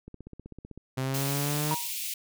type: click train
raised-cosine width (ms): 3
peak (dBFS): -30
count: 12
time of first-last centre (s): 0.08-0.776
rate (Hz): 15.8
type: linear sweep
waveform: sawtooth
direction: up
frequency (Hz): 130 to 153.3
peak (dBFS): -24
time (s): 0.97-1.75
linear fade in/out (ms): 10
type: high-pass noise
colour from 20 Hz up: white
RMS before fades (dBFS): -34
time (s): 1.14-2.14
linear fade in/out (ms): 5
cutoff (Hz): 2200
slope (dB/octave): 48
type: tone with exponential decay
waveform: sine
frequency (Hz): 948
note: A#5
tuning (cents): +29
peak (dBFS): -24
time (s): 1.71-1.92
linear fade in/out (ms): 2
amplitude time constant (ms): 45
effects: none